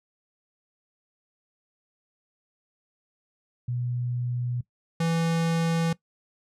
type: tone pair in turn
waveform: sine / square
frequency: 122.5 / 165.61 Hz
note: B2 / E3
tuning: -14 / +8 cents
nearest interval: perfect fourth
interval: 522 cents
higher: second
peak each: -26 / -23 dBFS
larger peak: second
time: 3.68-4.61 / 5-5.93 s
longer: neither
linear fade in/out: 5 ms
effects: noise-tail reverb RT60 0.1 s tail -19 dB re dry + low-pass 9000 Hz 12 dB/octave